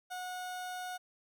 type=tone; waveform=30% pulse; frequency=730 Hz; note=F#5; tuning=24 cents flat; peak=-36 dBFS; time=0.1-0.98 s; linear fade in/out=20 ms; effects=none